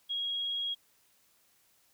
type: tone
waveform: sine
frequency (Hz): 3294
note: G#7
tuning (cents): -15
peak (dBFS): -31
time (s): 0.09-0.75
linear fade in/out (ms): 20
effects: white hiss -68 dBFS RMS until 1.93 s